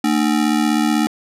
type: ring-modulated tone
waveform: square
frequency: 263.3 Hz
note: C4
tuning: 11 cents sharp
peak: -12 dBFS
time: 0.04-1.07 s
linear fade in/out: 0 ms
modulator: 38 Hz
effects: low-pass 12000 Hz 12 dB/octave